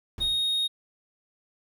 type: noise with exponential decay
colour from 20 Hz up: brown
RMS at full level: -33 dBFS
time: 0.18-0.59 s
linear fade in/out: 1 ms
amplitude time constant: 88 ms
type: tone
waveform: triangle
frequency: 3729 Hz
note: A#7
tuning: in tune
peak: -22 dBFS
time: 0.2-0.68 s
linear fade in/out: 20 ms
effects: none